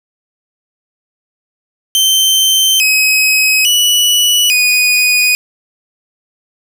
sawtooth tone with pitch steps, 3107 / 2541 / 2948 / 2476 Hz, G7 / D#7 / F#7 / D#7, -16 / +36 / -7 / -9 cents, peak -5 dBFS, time 1.95-5.35 s, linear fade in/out 0 ms, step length 850 ms, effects none

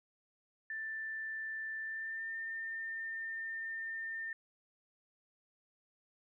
sine tone with pitch glide, 1770 to 1806.1 Hz, A6 to A6, +10 to +45 cents, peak -38 dBFS, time 0.7-4.33 s, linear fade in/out 2 ms, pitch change +35 cents, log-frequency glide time 1.8-2.35 s, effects none

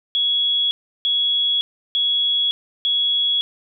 sine tone bursts, 3350 Hz, G#7, 14 cents sharp, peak -16 dBFS, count 4, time 0.15-3.41 s, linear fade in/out 0 ms, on 560 ms, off 340 ms, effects none

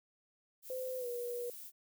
violet noise, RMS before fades -49 dBFS, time 0.62-1.72 s, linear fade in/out 50 ms
sine tone with pitch glide, 514 to 482.4 Hz, C5 to B4, -31 to -41 cents, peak -37 dBFS, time 0.7-1.5 s, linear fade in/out 2 ms, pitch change -110 cents, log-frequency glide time 0.98-1.07 s
effects none

